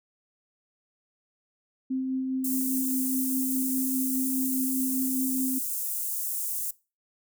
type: tone with tremolo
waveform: sine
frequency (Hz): 261.5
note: C4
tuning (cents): -1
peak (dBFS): -25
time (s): 1.9-5.59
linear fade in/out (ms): 10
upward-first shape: sine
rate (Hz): 4.9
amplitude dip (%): 25
type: high-pass noise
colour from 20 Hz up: white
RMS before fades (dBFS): -31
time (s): 2.44-6.71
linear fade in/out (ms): 5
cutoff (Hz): 7800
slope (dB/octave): 24
effects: noise-tail reverb RT60 0.3 s tail -21 dB re dry